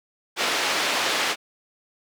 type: band-pass noise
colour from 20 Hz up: white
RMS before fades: -24 dBFS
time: 0.36-1.36 s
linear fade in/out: 50 ms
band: 320 to 3600 Hz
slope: 12 dB/octave
effects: none